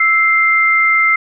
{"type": "tone pair together", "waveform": "sine", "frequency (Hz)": [1318.5, 2093], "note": ["E6", "C7"], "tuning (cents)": [0, 0], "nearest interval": "minor sixth", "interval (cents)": 800, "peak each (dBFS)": [-15, -10], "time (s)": [0, 1.16], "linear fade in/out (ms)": 5, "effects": []}